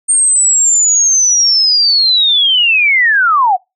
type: linear sweep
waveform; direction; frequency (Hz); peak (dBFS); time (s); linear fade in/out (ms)
sine; down; 8710 to 696; -7; 0.08-3.57; 20
effects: noise-tail reverb RT60 0.2 s tail -25 dB re dry